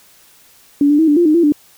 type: tone with pitch steps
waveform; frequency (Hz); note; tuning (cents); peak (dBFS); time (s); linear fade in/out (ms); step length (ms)
sine; 286.4 / 293.8 / 321.2 / 293.3 / 346.8 / 306.3 / 340.4 / 294.9; D4 / D4 / E4 / D4 / F4 / D#4 / F4 / D4; -43 / +1 / -45 / -2 / -12 / -27 / -44 / +7; -8; 0.81-1.522; 2; 89
effects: white hiss -48 dBFS RMS until 1.77 s